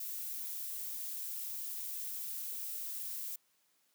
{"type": "noise", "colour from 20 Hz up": "violet", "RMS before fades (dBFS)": -41, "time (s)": [0, 3.36], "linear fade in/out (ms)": 5, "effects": ["white hiss -74 dBFS RMS until 3.94 s", "high-pass 150 Hz 12 dB/octave"]}